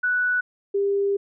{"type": "tone pair in turn", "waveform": "sine", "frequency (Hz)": [1480, 399.3], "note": ["F#6", "G4"], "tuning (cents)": [0, 32], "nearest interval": "octave + major seventh", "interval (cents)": 2268, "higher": "first", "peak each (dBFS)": -19, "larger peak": "neither", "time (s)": [[0.03, 0.41], [0.74, 1.17]], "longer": "second", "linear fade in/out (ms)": 10, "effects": []}